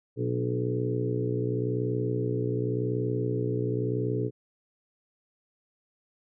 harmonic tone with a mistuned harmonic, 60.9 Hz, B1, 24 cents flat, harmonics 2 / 3 / 4 / 5 / 6 / 7 / 8, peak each -29 / -38 / -41 / -34 / -36 / -31 / -40 dBFS, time 0.16-4.31 s, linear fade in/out 50 ms, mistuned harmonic 5, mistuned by -35 cents, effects none

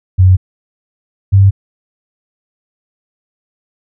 sine tone pair in turn, 92.8 / 97.98 Hz, F#2 / G2, +6 / 0 cents, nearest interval minor second, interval 94 cents, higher second, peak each -3 dBFS, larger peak neither, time 0.18-0.37 / 1.32-1.51 s, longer neither, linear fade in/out 20 ms, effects none

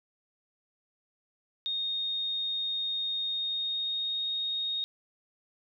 sine tone with pitch glide, 3700 to 3724 Hz, A#7 to A#7, -14 to -2 cents, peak -29 dBFS, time 1.66-4.84 s, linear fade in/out 0 ms, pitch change +12 cents, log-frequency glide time 3.28-4.24 s, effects none

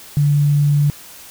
sine tone, 145.3 Hz, D3, 18 cents flat, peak -11 dBFS, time 0.17-0.9 s, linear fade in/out 0 ms, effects white hiss -39 dBFS RMS until 1.3 s

